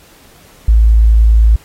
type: tone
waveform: sine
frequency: 55 Hz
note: A1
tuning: in tune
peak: -4 dBFS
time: 0.68-1.56 s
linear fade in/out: 5 ms
effects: pink hiss -44 dBFS RMS until 1.64 s + AAC 48 kbps